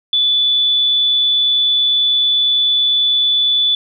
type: tone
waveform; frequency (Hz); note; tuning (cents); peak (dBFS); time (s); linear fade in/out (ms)
sine; 3471; A7; -24; -11; 0.13-3.75; 2
effects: none